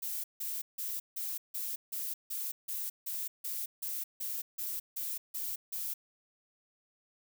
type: noise bursts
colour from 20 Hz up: violet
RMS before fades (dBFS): -37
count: 16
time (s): 0.02-5.94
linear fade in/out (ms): 10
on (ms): 220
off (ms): 160
effects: none